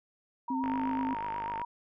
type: tone with vibrato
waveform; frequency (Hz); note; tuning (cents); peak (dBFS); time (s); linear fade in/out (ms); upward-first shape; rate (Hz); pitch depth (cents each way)
sine; 932.3; A#5; 0; -33; 0.48-1.65; 5; sine; 8.1; 60
type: tone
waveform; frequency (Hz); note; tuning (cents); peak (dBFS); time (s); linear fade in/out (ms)
sine; 262.6; C4; +6; -30; 0.5-1.14; 5
type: click train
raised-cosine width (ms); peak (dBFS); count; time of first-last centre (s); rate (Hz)
0.5; -24; 51; 0.64-1.617; 51.2
effects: none